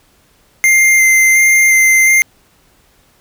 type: tone with vibrato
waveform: square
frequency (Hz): 2093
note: C7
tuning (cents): 0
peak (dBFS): -7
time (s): 0.64-2.22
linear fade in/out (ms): 0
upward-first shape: square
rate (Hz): 1.4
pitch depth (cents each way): 10
effects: pink hiss -52 dBFS RMS until 3.2 s